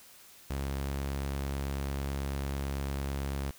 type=tone with pitch glide; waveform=sawtooth; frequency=68.6 to 69.04 Hz; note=C#2 to C#2; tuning=-17 to -6 cents; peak=-28 dBFS; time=0.5-3.51 s; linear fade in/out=5 ms; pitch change=+11 cents; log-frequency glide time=0.81-0.86 s; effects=white hiss -55 dBFS RMS until 3.58 s